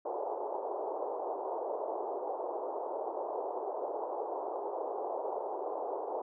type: band-pass noise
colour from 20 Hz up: pink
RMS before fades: -37 dBFS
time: 0.05-6.22 s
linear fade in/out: 5 ms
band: 380 to 940 Hz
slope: 48 dB/octave
effects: none

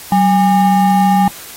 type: ring-modulated tone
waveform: triangle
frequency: 503 Hz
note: B4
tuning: 32 cents sharp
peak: -3 dBFS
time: 0.12-1.28 s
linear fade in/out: 2 ms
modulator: 313 Hz
effects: white hiss -33 dBFS RMS until 1.56 s + AAC 48 kbps

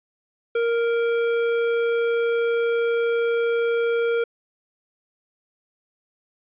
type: tone with hard clipping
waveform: sine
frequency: 466.2 Hz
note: A#4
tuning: in tune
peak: -21 dBFS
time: 0.55-4.24 s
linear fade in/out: 5 ms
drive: 12 dB
effects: resampled to 8000 Hz

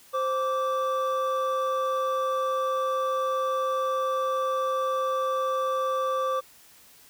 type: tone pair together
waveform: triangle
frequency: 523.3 / 1165.3 Hz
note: C5 / D6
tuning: 0 / -14 cents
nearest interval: octave + major second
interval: 1386 cents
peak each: -25 dBFS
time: 0.13-6.41 s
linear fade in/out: 20 ms
effects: white hiss -54 dBFS RMS until 7.09 s

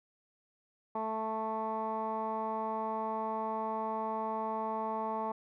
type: tone with low-pass filter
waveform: 15% pulse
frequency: 220 Hz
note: A3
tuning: in tune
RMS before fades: -35 dBFS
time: 0.95-5.32 s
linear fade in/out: 5 ms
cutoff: 1000 Hz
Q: 7.1
effects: none

